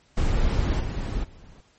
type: noise with level steps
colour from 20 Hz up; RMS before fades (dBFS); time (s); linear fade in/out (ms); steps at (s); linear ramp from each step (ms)
brown; -22 / -28 / -46; 0.17-1.61; 5; 0.79 / 1.23; 20
effects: pink hiss -61 dBFS RMS until 1.78 s + MP3 32 kbps